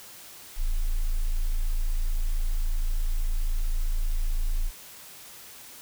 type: tone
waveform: sine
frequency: 27.7 Hz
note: A0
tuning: 13 cents sharp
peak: -20 dBFS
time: 0.56-4.71 s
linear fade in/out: 50 ms
effects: tanh soft clip ceiling -20 dBFS + white hiss -46 dBFS RMS until 5.81 s